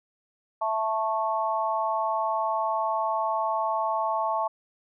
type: chord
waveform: sine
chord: A major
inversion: second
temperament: just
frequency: 660 / 880 / 1100 Hz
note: E5 / A5 / C#6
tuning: +2 / 0 / -14 cents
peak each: -29 / -27 / -29 dBFS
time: 0.61-4.48 s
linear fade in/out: 10 ms
effects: none

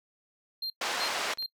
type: tone bursts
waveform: triangle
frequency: 4186 Hz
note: C8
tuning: in tune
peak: -30 dBFS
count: 3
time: 0.62-1.463 s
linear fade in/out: 5 ms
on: 81 ms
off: 300 ms
type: band-pass noise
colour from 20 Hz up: pink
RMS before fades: -32 dBFS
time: 0.81-1.34 s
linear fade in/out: 5 ms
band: 650 to 5600 Hz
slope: 12 dB/octave
type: clicks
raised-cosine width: 0.2 ms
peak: -30 dBFS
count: 4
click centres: 1.059 / 1.101 / 1.374 / 1.425 s
effects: noise-tail reverb RT60 0.1 s tail -22 dB re dry

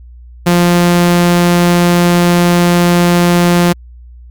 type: tone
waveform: sawtooth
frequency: 174.61 Hz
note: F3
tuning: in tune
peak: -3 dBFS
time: 0.46-3.73 s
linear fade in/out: 10 ms
effects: added 60 Hz sine -32 dBFS peak until 4.3 s + Opus 48 kbps

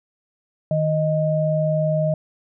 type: tone pair together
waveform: sine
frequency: 155.8 / 623.2 Hz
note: D#3 / D#5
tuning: +3 / +3 cents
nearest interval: 2 octaves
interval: 2400 cents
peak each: -20 dBFS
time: 0.71-2.14 s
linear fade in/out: 2 ms
effects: none

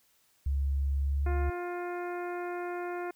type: tone with pitch glide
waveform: sine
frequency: 69.3 to 70.43 Hz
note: C#2 to C#2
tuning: 0 to +28 cents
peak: -26 dBFS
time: 0.46-1.5 s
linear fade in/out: 5 ms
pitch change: +28 cents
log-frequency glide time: 0.98-1.23 s
type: harmonic tone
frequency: 352.8 Hz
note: F4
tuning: 18 cents sharp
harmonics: 1 / 2 / 3 / 4 / 5 / 6 / 7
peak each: -35 / -39 / -45 / -44 / -49 / -51 / -53 dBFS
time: 1.26-3.11 s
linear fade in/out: 5 ms
effects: white hiss -68 dBFS RMS until 3.15 s

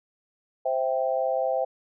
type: chord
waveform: sine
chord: C major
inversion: none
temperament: equal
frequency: 523.3 / 659.3 / 784 Hz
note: C5 / E5 / G5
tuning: 0 / 0 / 0 cents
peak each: -26 / -27 / -29 dBFS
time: 0.65-1.65 s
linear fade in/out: 10 ms
effects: none

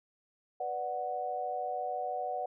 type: chord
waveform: sine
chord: B minor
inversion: none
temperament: equal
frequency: 493.9 / 587.3 / 740 Hz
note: B4 / D5 / F#5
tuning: 0 / 0 / 0 cents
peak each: -40 / -39 / -34 dBFS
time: 0.6-2.46 s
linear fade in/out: 5 ms
effects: none

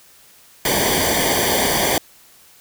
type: noise with comb filter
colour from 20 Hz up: pink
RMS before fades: -18 dBFS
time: 0.65-1.98 s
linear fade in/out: 2 ms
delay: 0.75 ms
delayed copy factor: -0.85
effects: white hiss -49 dBFS RMS until 2.6 s

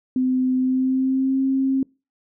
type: tone with pitch glide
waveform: sine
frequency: 256.7 to 267.1 Hz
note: C4 to C4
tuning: -33 to +36 cents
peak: -17 dBFS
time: 0.16-1.83 s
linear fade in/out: 2 ms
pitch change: +69 cents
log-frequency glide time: 0.57-1.4 s
effects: noise-tail reverb RT60 0.3 s tail -26 dB re dry

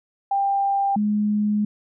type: tone pair in turn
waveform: sine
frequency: 793 / 209.3 Hz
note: G5 / G#3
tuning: +20 / +14 cents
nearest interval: octave + major seventh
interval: 2306 cents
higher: first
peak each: -18 dBFS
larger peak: neither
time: 0.31-0.96 / 0.96-1.65 s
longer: second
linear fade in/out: 5 ms
effects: none

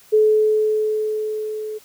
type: tone with level ramp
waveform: sine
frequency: 430.3 Hz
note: A4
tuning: 39 cents flat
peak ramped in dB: -10 to -26 dBFS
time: 0.12-1.79 s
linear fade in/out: 20 ms
effects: white hiss -50 dBFS RMS until 1.84 s

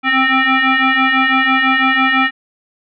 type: tone with frequency modulation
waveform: sine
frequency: 266 Hz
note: C4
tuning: 29 cents sharp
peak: -10 dBFS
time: 0.03-2.31 s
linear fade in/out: 50 ms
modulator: 526 Hz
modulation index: 4.5
effects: none

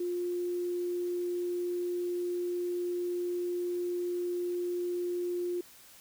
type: tone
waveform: sine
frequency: 353.2 Hz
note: F4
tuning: 20 cents sharp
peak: -30 dBFS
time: 0-5.61 s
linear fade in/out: 5 ms
effects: white hiss -55 dBFS RMS until 6 s

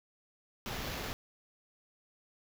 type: noise with sample-and-hold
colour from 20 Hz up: pink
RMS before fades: -39 dBFS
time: 0.66-1.13 s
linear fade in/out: 0 ms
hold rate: 8820 Hz
effects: none

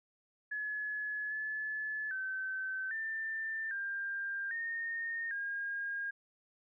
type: tone with pitch steps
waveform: sine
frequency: 1702 / 1725 / 1537 / 1785 / 1595 / 1837 / 1622 Hz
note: G#6 / A6 / G6 / A6 / G6 / A#6 / G#6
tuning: +42 / -35 / -35 / +24 / +30 / -26 / -41 cents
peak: -35 dBFS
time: 0.51-6.11 s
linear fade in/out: 10 ms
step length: 800 ms
effects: none

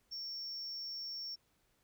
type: tone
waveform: sine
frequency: 5470 Hz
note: F8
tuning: 37 cents flat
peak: -38 dBFS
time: 0.11-1.36 s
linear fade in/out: 20 ms
effects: tanh soft clip ceiling -39 dBFS + pink hiss -75 dBFS RMS until 1.83 s

